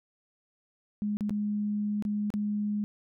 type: tone with dropouts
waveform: sine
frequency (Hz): 208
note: G#3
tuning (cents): +3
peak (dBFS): -27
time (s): 1.02-2.84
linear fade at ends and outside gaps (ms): 0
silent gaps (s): 1.17-1.208 / 1.295-1.306 / 2.024-2.051 / 2.303-2.339
effects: none